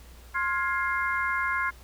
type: harmonic tone with a mistuned harmonic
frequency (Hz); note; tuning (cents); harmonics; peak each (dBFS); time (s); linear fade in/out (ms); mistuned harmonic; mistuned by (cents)
352.2; F4; +15; 3 / 4 / 5 / 6; -29 / -30 / -31 / -32; 0.34-1.71; 20; 5; -97
effects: added 60 Hz sine -47 dBFS peak until 1.83 s + pink hiss -54 dBFS RMS until 1.83 s